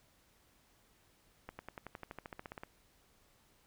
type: accelerating click train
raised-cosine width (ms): 0.5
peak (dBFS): -29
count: 16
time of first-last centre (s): 1.49-2.635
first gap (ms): 100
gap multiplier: 0.96
effects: pink hiss -69 dBFS RMS until 3.66 s